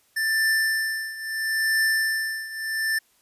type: tone with tremolo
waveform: square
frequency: 1773 Hz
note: A6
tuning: 13 cents sharp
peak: -19 dBFS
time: 0.16-2.99 s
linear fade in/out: 10 ms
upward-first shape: triangle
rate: 0.75 Hz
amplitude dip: 85%
effects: white hiss -63 dBFS RMS until 3.21 s + resampled to 32000 Hz